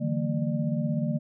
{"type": "tone cluster", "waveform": "sine", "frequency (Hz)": [148, 164.4, 187.8, 228.2, 597], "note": ["D3", "E3", "F#3", "A#3", "D5"], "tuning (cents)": [14, -4, 26, -37, 28], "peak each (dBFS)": [-29, -31, -35, -29, -37], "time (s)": [0, 1.19], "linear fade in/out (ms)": 20, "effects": []}